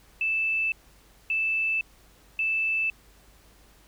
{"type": "tone bursts", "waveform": "sine", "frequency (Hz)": 2637, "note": "E7", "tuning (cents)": 0, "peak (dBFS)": -23, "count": 3, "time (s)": [0.21, 2.9], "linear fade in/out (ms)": 2, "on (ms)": 510, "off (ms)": 580, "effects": ["added 50 Hz sine -58 dBFS peak until 3.87 s", "pink hiss -58 dBFS RMS until 3.87 s"]}